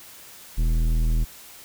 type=tone with tanh clipping; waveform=sine; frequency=40.34 Hz; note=E1; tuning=37 cents flat; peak=-20 dBFS; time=0.57-1.25 s; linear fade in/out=20 ms; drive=13 dB; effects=white hiss -45 dBFS RMS until 1.64 s